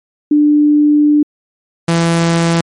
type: tone pair in turn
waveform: sine / sawtooth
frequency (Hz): 296.6 / 167.54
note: D4 / E3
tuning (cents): +17 / +28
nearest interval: minor seventh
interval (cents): 989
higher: first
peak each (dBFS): -6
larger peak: neither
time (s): 0.31-1.23 / 1.88-2.61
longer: first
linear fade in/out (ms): 5
effects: MP3 48 kbps